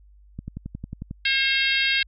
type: click train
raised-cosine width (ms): 5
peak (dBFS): -20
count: 9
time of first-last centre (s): 0.39-1.111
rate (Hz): 11.1
type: harmonic tone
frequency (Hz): 538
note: C5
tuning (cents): +48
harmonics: 3 / 4 / 5 / 6 / 7 / 8 / 9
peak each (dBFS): -26 / -25 / -25 / -27 / -28 / -32 / -34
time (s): 1.25-2.03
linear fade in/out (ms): 5
effects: added 50 Hz sine -49 dBFS peak until 2.07 s